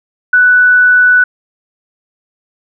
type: tone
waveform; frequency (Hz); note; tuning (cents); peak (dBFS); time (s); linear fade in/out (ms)
sine; 1486; F#6; +7; -4; 0.33-1.24; 5
effects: none